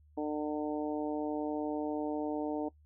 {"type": "harmonic tone", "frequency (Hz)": 150.5, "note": "D3", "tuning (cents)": 43, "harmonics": [2, 3, 4, 5, 6], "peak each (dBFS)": [-34, -38, -40, -42, -44], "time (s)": [0.17, 2.69], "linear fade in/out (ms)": 10, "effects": ["noise-tail reverb RT60 0.1 s tail -21 dB re dry", "added 75 Hz sine -59 dBFS peak until 2.85 s"]}